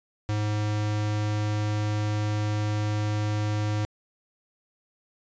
square tone, 105.5 Hz, G#2, 28 cents sharp, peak -25 dBFS, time 0.29-3.85 s, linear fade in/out 0 ms, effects resampled to 16000 Hz

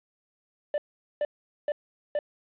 triangle tone bursts, 590 Hz, D5, 8 cents sharp, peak -22 dBFS, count 4, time 0.74-2.19 s, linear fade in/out 2 ms, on 40 ms, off 430 ms, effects resampled to 8000 Hz + 9-bit

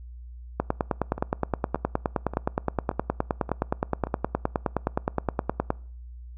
two click trains, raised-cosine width 1 ms, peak -9 / -19 dBFS, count 50 / 6, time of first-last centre 0.6-5.704 / 1.18-4.07 s, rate 9.6 / 1.73 Hz, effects noise-tail reverb RT60 0.5 s tail -24 dB re dry + added 60 Hz sine -39 dBFS peak until 6.37 s

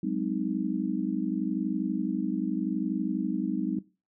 sine chord, Ab dominant seventh, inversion third, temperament just, 186.89 / 207.7 / 259.6 / 311.5 Hz, Gb3 / Ab3 / C4 / Eb4, +18 / 0 / -13 / +2 cents, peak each -32 dBFS, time 0.03-3.79 s, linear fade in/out 5 ms, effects noise-tail reverb RT60 0.3 s tail -19 dB re dry

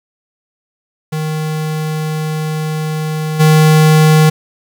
square tone with level steps, 155.56 Hz, D#3, in tune, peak -17 / -6 dBFS, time 1.12-4.3 s, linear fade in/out 10 ms, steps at 3.39 s, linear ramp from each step 20 ms, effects 7-bit

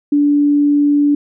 sine tone, 290.1 Hz, D4, 21 cents flat, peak -9 dBFS, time 0.12-1.15 s, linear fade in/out 5 ms, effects none

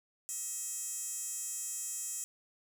15% pulse tone with high-pass filter, 640 Hz, D#5, 49 cents sharp, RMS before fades -39 dBFS, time 0.29-2.24 s, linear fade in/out 0 ms, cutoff 8000 Hz, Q 7.5, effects none

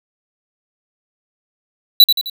square tone with echo, 3951 Hz, B7, in tune, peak -3 dBFS, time 2-2.04 s, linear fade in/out 2 ms, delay 86 ms, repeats 3, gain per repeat -7 dB, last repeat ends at 2.298 s, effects none

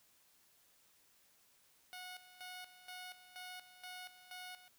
10% pulse tone with tremolo, 731 Hz, F#5, 21 cents flat, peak -39 dBFS, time 1.93-4.68 s, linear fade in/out 0 ms, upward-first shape square, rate 2.1 Hz, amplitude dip 75%, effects white hiss -70 dBFS RMS until 4.78 s

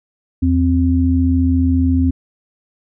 sine tone pair together, 82.41 / 261.6 Hz, E2 / C4, 0 / 0 cents, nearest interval octave + minor sixth, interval 2000 cents, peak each -14 dBFS, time 0.42-2.11 s, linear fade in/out 10 ms, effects none

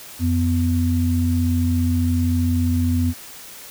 sine tone pair together, 88.1 / 249.2 Hz, F2 / B3, +16 / +16 cents, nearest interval octave + tritone, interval 1800 cents, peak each -18 / -20 dBFS, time 0.19-3.14 s, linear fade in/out 50 ms, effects white hiss -39 dBFS RMS until 3.7 s

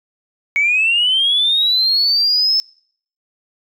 sine linear sweep, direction up, 2218 to 5280 Hz, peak -11 dBFS, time 0.56-2.6 s, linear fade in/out 0 ms, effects noise-tail reverb RT60 0.6 s tail -26 dB re dry + tanh soft clip ceiling -7 dBFS

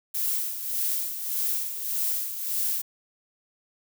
violet noise with tremolo, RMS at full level -26 dBFS, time 0.14-2.82 s, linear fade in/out 10 ms, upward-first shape sine, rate 1.7 Hz, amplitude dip 60%, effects none

